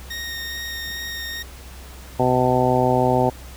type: tone with vibrato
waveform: 20% pulse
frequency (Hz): 1856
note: A#6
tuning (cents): -8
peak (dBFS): -23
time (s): 0.1-1.43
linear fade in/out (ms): 10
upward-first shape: sine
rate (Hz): 2.4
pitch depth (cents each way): 9
type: harmonic tone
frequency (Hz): 126.5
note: B2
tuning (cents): +42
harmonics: 1 / 2 / 3 / 4 / 5 / 6 / 7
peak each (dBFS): -23 / -23 / -23 / -23 / -23 / -23 / -23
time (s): 2.19-3.3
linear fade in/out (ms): 10
effects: added 64 Hz sine -38 dBFS peak until 3.56 s + pink hiss -43 dBFS RMS until 3.56 s